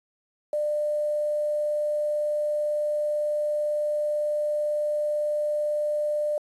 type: tone with quantisation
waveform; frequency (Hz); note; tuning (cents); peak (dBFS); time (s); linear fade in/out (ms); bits
sine; 597; D5; +28; -23; 0.53-6.38; 2; 8
effects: resampled to 24000 Hz